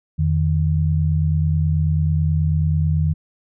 sine tone pair together, 85.2 / 154.42 Hz, F2 / D#3, -42 / -13 cents, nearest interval minor seventh, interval 1029 cents, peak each -18 dBFS, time 0.18-3.14 s, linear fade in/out 20 ms, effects none

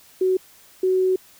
sine tone pair in turn, 373.2 / 373.2 Hz, F#4 / F#4, +15 / +15 cents, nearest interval unison, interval 0 cents, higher neither, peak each -16 dBFS, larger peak neither, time 0.21-0.37 / 0.83-1.16 s, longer second, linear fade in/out 5 ms, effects white hiss -51 dBFS RMS until 1.39 s

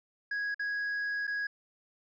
triangle tone with dropouts, 1658 Hz, G#6, 3 cents flat, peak -29 dBFS, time 0.31-1.47 s, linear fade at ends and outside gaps 5 ms, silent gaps 0.545-0.594 / 1.27-1.276 s, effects resampled to 16000 Hz

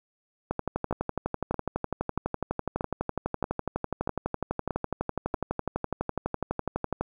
two click trains, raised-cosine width 1 ms, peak -15 / -14 dBFS, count 8 / 79, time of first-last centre 0.91-5.34 / 0.51-7.01 s, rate 1.58 / 12 Hz, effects 9-bit

